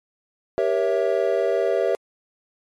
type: chord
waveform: triangle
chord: G diminished seventh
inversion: none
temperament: equal with one note detuned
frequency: 392 / 474 / 554.4 / 659.3 Hz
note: G4 / Bb4 / Db5 / Fb5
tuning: 0 / +29 / 0 / 0 cents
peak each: -22 dBFS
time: 0.58-1.95 s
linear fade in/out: 0 ms
effects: MP3 64 kbps